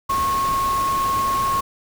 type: tone in noise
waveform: sine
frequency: 1090 Hz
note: C#6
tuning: 29 cents flat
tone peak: -18 dBFS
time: 0.09-1.61 s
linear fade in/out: 10 ms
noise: pink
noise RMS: -30 dBFS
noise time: 0.09-1.61 s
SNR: +9 dB
effects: none